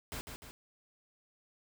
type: noise with echo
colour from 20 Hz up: pink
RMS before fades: -41 dBFS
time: 0.12-0.21 s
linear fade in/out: 0 ms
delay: 150 ms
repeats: 2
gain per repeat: -5 dB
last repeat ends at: 0.51 s
effects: none